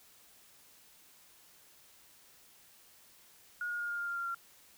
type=tone with pitch steps; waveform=sine; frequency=1440 / 1430.9 / 1421.8 / 1412.8 / 1403.9 / 1395 / 1386.1 / 1377.4 Hz; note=F#6 / F6 / F6 / F6 / F6 / F6 / F6 / F6; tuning=-47 / +42 / +31 / +20 / +9 / -2 / -13 / -24 cents; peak=-34 dBFS; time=3.61-4.346 s; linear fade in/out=2 ms; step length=92 ms; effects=white hiss -61 dBFS RMS until 4.77 s